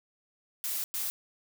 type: noise bursts at uneven times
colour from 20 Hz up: blue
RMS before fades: -33 dBFS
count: 2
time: 0.64-0.84 / 0.94-1.1 s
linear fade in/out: 0 ms
effects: none